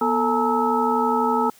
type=tone cluster; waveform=sine; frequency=243.8 / 445.2 / 852 / 924 / 1299 Hz; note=B3 / A4 / G#5 / A#5 / E6; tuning=-22 / +20 / +44 / -16 / -26 cents; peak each=-24 dBFS; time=0.01-1.5 s; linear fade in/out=5 ms; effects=white hiss -52 dBFS RMS until 1.59 s + high-pass 100 Hz 12 dB/octave